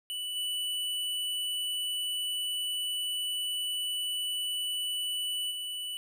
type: tone with level steps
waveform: square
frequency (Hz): 2969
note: F#7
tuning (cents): +5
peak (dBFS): -34 / -31 / -35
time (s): 0.1-5.97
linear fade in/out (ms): 0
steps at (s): 0.35 / 5.5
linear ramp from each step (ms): 20
effects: none